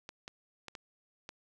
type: clicks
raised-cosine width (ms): 0.2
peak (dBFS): -26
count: 5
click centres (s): 0.091 / 0.279 / 0.683 / 0.752 / 1.291
effects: none